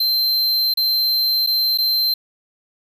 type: tone with dropouts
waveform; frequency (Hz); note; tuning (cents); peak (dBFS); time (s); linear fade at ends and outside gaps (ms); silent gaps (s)
square; 4119; C8; -28; -16; 0-2.14; 5; 0.739-0.772 / 1.465-1.471 / 1.776-1.784
effects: none